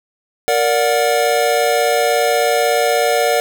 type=chord; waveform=square; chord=Bb augmented; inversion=none; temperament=just; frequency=466.2 / 582.7 / 728.4 Hz; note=Bb4 / D5 / F#5; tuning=0 / -14 / -27 cents; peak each=-18 dBFS; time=0.48-3.4 s; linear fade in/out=0 ms; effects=none